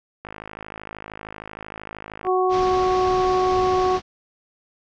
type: click train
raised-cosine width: 0.5 ms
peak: -19 dBFS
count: 108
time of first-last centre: 0.25-2.269 s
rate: 53 Hz
type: harmonic tone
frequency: 370 Hz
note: F#4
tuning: in tune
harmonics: 1 / 2 / 3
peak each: -19 / -22 / -24 dBFS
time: 2.24-4 s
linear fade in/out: 50 ms
type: low-pass noise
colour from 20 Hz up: pink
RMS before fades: -32 dBFS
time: 2.49-4.02 s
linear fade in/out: 50 ms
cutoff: 6000 Hz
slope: 48 dB/octave
effects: none